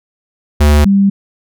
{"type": "tone pair in turn", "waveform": ["square", "sine"], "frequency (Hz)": [74, 197.56], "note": ["D2", "G3"], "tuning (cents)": [14, 14], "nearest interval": "octave + perfect fourth", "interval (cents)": 1700, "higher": "second", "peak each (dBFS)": -6, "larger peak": "neither", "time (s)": [[0.6, 0.85], [0.85, 1.1]], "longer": "neither", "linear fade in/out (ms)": 10, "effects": []}